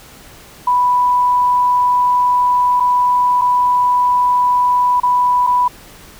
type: tone with dropouts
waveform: sine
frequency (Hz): 987.8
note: B5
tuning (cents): 0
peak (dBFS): -10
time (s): 0.67-5.68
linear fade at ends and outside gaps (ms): 5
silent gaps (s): 2.8-2.804 / 3.413-3.417 / 5.001-5.032 / 5.467-5.471
effects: pink hiss -40 dBFS RMS until 6.19 s